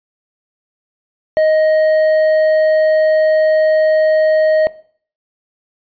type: tone with hard clipping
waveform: triangle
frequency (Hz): 625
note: D#5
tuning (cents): +8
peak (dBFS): -10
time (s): 1.37-4.67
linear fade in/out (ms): 0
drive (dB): 7
effects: noise-tail reverb RT60 0.5 s tail -19 dB re dry + resampled to 11025 Hz